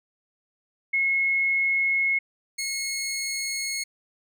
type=tone pair in turn; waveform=sine / 15% pulse; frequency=2173 / 2173 Hz; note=C#7 / C#7; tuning=-35 / -35 cents; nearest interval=unison; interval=0 cents; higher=neither; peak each=-20 / -21 dBFS; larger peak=first; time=0.93-2.19 / 2.58-3.84 s; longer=neither; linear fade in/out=10 ms; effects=none